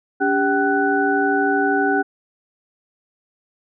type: tone cluster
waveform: sine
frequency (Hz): 285.2 / 397.6 / 767 / 1486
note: C#4 / G4 / G5 / F#6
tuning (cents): +49 / +25 / -38 / +7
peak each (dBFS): -21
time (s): 0.2-2.03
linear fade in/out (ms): 20
effects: none